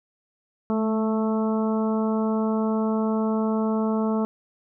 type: harmonic tone with a mistuned harmonic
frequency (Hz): 220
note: A3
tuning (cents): 0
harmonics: 1 / 2 / 3 / 4 / 5 / 6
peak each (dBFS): -22 / -28 / -32 / -34 / -36 / -38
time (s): 0.7-4.25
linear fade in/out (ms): 0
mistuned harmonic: 1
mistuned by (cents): -17
effects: none